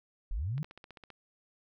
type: linear sweep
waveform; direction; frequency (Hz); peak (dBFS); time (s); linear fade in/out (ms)
sine; up; 30.87 to 161.2; -31; 0.31-0.63; 0
type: click train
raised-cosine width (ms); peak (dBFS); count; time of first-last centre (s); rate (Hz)
0.3; -33; 9; 0.58-1.103; 15.3
effects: none